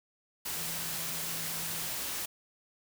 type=tone in noise; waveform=sine; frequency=164.1 Hz; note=E3; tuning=8 cents flat; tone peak=-47 dBFS; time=0.57-1.88 s; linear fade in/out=10 ms; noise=white; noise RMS=-36 dBFS; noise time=0.45-2.26 s; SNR=-14 dB; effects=none